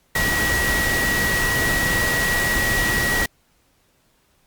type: tone in noise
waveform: sine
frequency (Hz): 1918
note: A#6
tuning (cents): +49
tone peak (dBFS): -20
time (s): 0.15-3.26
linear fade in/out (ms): 5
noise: pink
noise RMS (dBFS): -23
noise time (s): 0.15-3.26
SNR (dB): 0
effects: pink hiss -62 dBFS RMS until 4.46 s + Opus 48 kbps